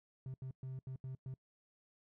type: tone bursts at uneven times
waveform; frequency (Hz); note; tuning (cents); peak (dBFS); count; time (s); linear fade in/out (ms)
triangle; 130.81; C3; 0; -39; 6; 0.26-0.34 / 0.42-0.51 / 0.63-0.79 / 0.87-0.96 / 1.04-1.15 / 1.26-1.34; 2
effects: noise-tail reverb RT60 0.1 s tail -26 dB re dry + tanh soft clip ceiling -35 dBFS